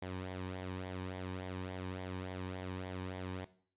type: tone with flanger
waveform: sawtooth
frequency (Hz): 92.5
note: F#2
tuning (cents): 0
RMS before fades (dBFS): -42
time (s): 0.02-3.45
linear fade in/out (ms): 5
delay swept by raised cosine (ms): 0.72 to 1.52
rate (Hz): 3.5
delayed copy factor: -0.6
effects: noise-tail reverb RT60 0.5 s tail -17 dB re dry + resampled to 8000 Hz